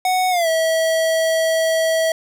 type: tone with pitch glide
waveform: square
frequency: 740 to 647.9 Hz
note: F#5 to E5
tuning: 0 to -30 cents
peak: -16 dBFS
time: 0.05-2.12 s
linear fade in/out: 2 ms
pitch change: -230 cents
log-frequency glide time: 0.3-0.48 s
effects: none